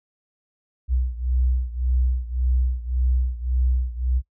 sine beating tone pair, 62.1 / 63.9 Hz, B1 / C2, +10 / -40 cents, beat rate 1.8 Hz, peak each -21 / -24 dBFS, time 0.88-4.22 s, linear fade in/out 50 ms, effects noise-tail reverb RT60 0.1 s tail -20 dB re dry

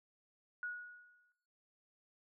sine tone with exponential decay, 1456 Hz, F#6, 28 cents flat, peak -37 dBFS, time 0.63-1.32 s, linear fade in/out 1 ms, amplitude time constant 150 ms, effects noise-tail reverb RT60 0.8 s tail -17 dB re dry

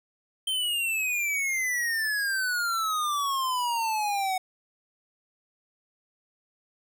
square exponential sweep, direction down, 3136 to 740 Hz, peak -26 dBFS, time 0.47-4.38 s, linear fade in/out 5 ms, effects none

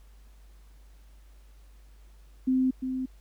sine tone with echo, 259.1 Hz, C4, 17 cents flat, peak -21 dBFS, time 2.47-2.71 s, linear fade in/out 10 ms, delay 350 ms, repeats 1, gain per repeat -7 dB, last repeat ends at 3.06 s, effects added 50 Hz sine -50 dBFS peak until 3.2 s + pink hiss -65 dBFS RMS until 3.2 s

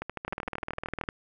two click trains, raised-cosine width 0.5 ms, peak -18 / -18 dBFS, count 15 / 17, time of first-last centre 0.02-1.089 / 0.28-1.088 s, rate 13.1 / 19.8 Hz, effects none

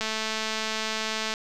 click train, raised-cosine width 0.2 ms, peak -12 dBFS, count 292, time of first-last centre 0.01-1.339 s, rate 219 Hz, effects none

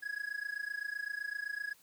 triangle tone with amplitude modulation, 1671 Hz, G#6, 10 cents sharp, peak -31 dBFS, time 0.02-1.74 s, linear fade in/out 20 ms, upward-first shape sine, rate 27.8 Hz, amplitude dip 90%, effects white hiss -64 dBFS RMS until 1.82 s

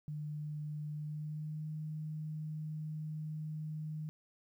sine tone with pitch glide, 150.3 to 154.44 Hz, D3 to D#3, +40 to -13 cents, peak -38 dBFS, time 0.08-4.09 s, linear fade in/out 0 ms, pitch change +47 cents, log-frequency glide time 0.96-1.67 s, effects 12-bit

